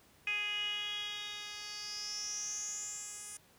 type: tone with band-pass filter sweep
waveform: 10% pulse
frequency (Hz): 415.3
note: G#4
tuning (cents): 0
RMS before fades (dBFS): -40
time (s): 0.27-3.37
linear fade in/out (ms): 2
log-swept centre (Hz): 2500 to 8800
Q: 8.8
effects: pink hiss -64 dBFS RMS until 3.58 s + high-pass 60 Hz 12 dB/octave